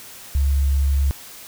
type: tone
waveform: sine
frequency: 69.3 Hz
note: C#2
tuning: in tune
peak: -15 dBFS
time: 0.35-1.11 s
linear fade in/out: 0 ms
effects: white hiss -40 dBFS RMS until 1.47 s